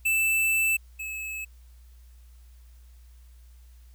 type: tone pair in turn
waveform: square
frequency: 2646 / 2592 Hz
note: E7 / E7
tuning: +6 / -30 cents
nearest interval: unison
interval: 36 cents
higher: first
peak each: -22 / -33 dBFS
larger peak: first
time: 0.05-0.77 / 0.99-1.45 s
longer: first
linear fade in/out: 10 ms
effects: added 60 Hz sine -48 dBFS peak until 3.94 s + white hiss -65 dBFS RMS until 3.94 s